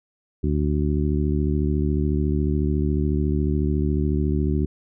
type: harmonic tone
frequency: 74 Hz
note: D2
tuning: 14 cents sharp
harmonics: 1 / 2 / 3 / 4 / 5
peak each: -22 / -25 / -27 / -28 / -29 dBFS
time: 0.43-4.66 s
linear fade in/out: 10 ms
effects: none